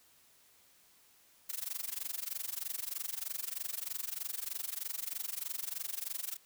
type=noise with amplitude modulation; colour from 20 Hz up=blue; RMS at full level=-36 dBFS; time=1.49-6.37 s; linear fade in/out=10 ms; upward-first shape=sine; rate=23.2 Hz; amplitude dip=95%; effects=white hiss -65 dBFS RMS until 6.45 s